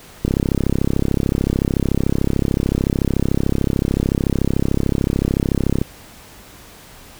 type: click train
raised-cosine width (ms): 3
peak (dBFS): -4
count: 188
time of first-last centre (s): 0.25-5.815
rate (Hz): 33.6
effects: pink hiss -42 dBFS RMS until 7.19 s